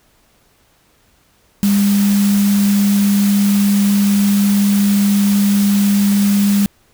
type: tone in noise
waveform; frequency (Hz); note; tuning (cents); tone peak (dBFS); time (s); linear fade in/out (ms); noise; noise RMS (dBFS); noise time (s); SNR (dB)
sine; 201.7; G3; +50; -10; 1.63-6.66; 0; white; -25; 1.63-6.66; +12
effects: pink hiss -55 dBFS RMS until 6.93 s